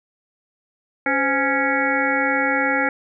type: harmonic tone with a mistuned harmonic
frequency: 277.2 Hz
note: C#4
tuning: in tune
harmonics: 1 / 2 / 3 / 5 / 6 / 7 / 8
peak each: -25 / -25 / -25 / -25 / -25 / -25 / -25 dBFS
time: 1.06-2.89 s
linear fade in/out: 2 ms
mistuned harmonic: 2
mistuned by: -110 cents
effects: none